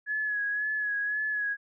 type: tone with vibrato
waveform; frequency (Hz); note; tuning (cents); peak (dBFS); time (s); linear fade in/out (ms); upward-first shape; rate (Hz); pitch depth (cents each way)
sine; 1688; G#6; +28; -27; 0.06-1.57; 50; sine; 1.9; 35
effects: none